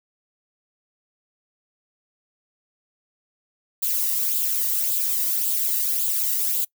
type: noise with flanger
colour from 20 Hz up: violet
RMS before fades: -23 dBFS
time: 3.82-6.65 s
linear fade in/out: 10 ms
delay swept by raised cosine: 0.25 to 1.07 ms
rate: 1.8 Hz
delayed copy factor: +0.55
effects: noise-tail reverb RT60 0.1 s tail -24 dB re dry